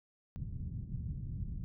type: low-pass noise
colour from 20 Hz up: white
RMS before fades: -40 dBFS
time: 0.36-1.64 s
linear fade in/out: 0 ms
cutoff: 150 Hz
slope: 24 dB/octave
effects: none